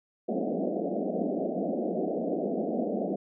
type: band-pass noise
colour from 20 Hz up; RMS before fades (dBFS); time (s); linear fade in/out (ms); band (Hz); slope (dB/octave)
pink; -30; 0.28-3.16; 10; 180 to 720; 96
effects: none